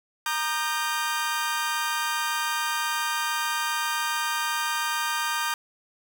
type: chord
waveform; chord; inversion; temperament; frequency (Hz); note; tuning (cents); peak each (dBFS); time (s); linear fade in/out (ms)
sawtooth; Eb major; second; equal with one note detuned; 932.3 / 1214 / 1568; Bb5 / Eb6 / G6; 0 / -43 / 0; -26; 0.26-5.54; 2
effects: none